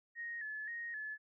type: tone with vibrato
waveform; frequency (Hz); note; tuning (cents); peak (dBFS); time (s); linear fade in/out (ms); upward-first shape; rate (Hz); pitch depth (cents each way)
sine; 1794; A6; +33; -40; 0.15-1.18; 50; square; 1.9; 71
effects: none